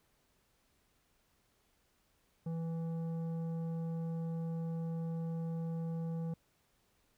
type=tone with tanh clipping; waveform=sine; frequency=164.81 Hz; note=E3; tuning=in tune; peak=-37 dBFS; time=2.46-6.34 s; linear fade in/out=5 ms; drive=10 dB; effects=pink hiss -74 dBFS RMS until 7.17 s